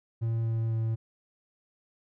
triangle tone with pitch steps, 114.1 / 113.25 / 112.4 Hz, A#2 / A#2 / A2, -37 / -50 / +37 cents, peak -24 dBFS, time 0.21-0.96 s, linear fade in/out 20 ms, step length 250 ms, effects none

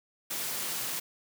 white high-pass noise, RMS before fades -34 dBFS, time 0.3-1 s, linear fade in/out 10 ms, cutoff 110 Hz, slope 48 dB/octave, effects none

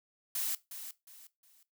blue noise with echo, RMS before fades -34 dBFS, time 0.35-0.55 s, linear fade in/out 2 ms, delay 360 ms, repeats 3, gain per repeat -10 dB, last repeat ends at 1.63 s, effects noise-tail reverb RT60 0.2 s tail -17 dB re dry

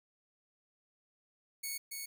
5% pulse tone with echo, 2217 Hz, C#7, in tune, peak -27 dBFS, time 1.63-1.78 s, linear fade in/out 10 ms, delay 280 ms, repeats 1, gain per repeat -3 dB, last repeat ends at 2.06 s, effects none

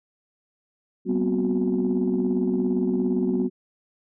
sine tone cluster, 191.8 / 239.5 / 256.9 / 367.1 Hz, G3 / A#3 / C4 / F#4, -37 / +47 / -32 / -14 cents, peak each -25 dBFS, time 1.05-3.5 s, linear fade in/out 50 ms, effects tanh soft clip ceiling -14 dBFS

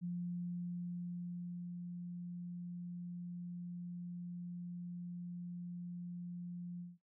sine tone with ADSR envelope, 175.5 Hz, F3, 9 cents sharp, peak -37 dBFS, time 0.01-6.98 s, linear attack 33 ms, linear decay 1700 ms, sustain -5 dB, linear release 180 ms, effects noise-tail reverb RT60 0.2 s tail -23 dB re dry

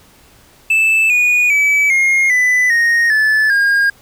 triangle tone with pitch steps, 2634 / 2458 / 2293 / 2139 / 1996.2 / 1862.5 / 1737.8 / 1621.4 Hz, E7 / D#7 / D7 / C7 / B6 / A#6 / A6 / G#6, -2 / -22 / -42 / +38 / +18 / -2 / -22 / -42 cents, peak -8 dBFS, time 0.7-3.9 s, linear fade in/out 5 ms, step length 400 ms, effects pink hiss -47 dBFS RMS until 4.01 s

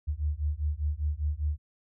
sine beating tone pair, 72.3 / 77.3 Hz, D2 / D#2, -27 / -11 cents, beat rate 5 Hz, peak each -30 dBFS, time 0.07-1.58 s, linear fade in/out 20 ms, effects none

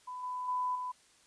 sine tone with level steps, 1000 Hz, B5, 21 cents sharp, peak -39 / -35 / -30 / -35 dBFS, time 0.07-0.92 s, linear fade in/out 10 ms, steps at 0.23 / 0.48 / 0.75 s, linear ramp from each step 5 ms, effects white hiss -64 dBFS RMS until 1.26 s + resampled to 22050 Hz

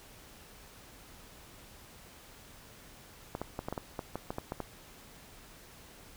clicks, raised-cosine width 1 ms, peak -21 dBFS, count 12, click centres 3.351 / 3.416 / 3.591 / 3.685 / 3.726 / 3.778 / 3.992 / 4.156 / 4.305 / 4.384 / 4.521 / 4.603 s, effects pink hiss -54 dBFS RMS until 6.16 s

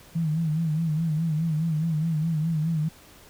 sine tone with vibrato, 159.3 Hz, D#3, 41 cents sharp, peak -22 dBFS, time 0.15-2.89 s, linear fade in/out 10 ms, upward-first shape sine, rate 4.8 Hz, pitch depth 88 cents each way, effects pink hiss -51 dBFS RMS until 3.29 s

